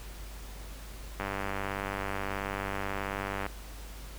click train, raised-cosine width 0.5 ms, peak -18 dBFS, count 224, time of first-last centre 1.2-3.464 s, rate 98.5 Hz, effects added 50 Hz sine -42 dBFS peak until 4.18 s + pink hiss -49 dBFS RMS until 4.18 s

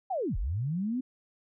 sine linear two-way sweep, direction down then up, 808 to 32.16 to 264.7 Hz, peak -28 dBFS, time 0.1-1.01 s, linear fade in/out 10 ms, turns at 0.37 s, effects none

